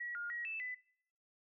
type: tone with pitch steps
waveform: sine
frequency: 1922 / 1419 / 1904 / 2635 / 2000 Hz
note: B6 / F6 / A#6 / E7 / B6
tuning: -48 / +27 / +36 / -1 / +21 cents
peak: -39 dBFS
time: 0-0.75 s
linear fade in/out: 10 ms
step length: 150 ms
effects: noise-tail reverb RT60 0.7 s tail -23 dB re dry